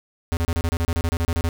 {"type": "tone bursts", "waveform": "square", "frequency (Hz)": 83.8, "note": "E2", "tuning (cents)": 29, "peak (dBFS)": -20, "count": 15, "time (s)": [0.32, 1.489], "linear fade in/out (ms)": 0, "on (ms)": 49, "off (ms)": 31, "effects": []}